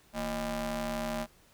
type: ring-modulated tone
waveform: sawtooth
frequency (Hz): 193.9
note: G3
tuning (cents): -19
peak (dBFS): -25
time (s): 0.13-1.27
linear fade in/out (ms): 50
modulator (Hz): 424
effects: pink hiss -62 dBFS RMS until 1.53 s